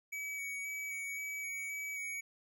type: tone with vibrato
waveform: square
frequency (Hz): 2266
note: C#7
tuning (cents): +37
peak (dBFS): -39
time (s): 0.12-2.21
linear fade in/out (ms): 10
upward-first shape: square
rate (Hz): 1.9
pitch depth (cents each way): 12
effects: none